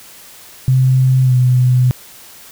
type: tone with pitch glide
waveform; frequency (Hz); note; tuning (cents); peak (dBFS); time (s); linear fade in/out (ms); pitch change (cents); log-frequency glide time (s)
sine; 130 to 125.93; C3 to B2; -11 to +34; -8; 0.68-1.91; 0; -55; 1.23-1.34
effects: white hiss -39 dBFS RMS until 2.51 s